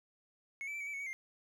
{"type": "tone with pitch steps", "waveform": "triangle", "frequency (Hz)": [2193, 2310, 2335, 2253, 2313, 2213, 2258, 2108], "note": ["C#7", "D7", "D7", "C#7", "D7", "C#7", "C#7", "C7"], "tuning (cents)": [-19, -29, -11, 28, -27, -3, 31, 12], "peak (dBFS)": -37, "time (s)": [0.61, 1.13], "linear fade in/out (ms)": 0, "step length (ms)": 65, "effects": []}